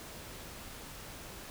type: silence
effects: pink hiss -47 dBFS RMS until 1.5 s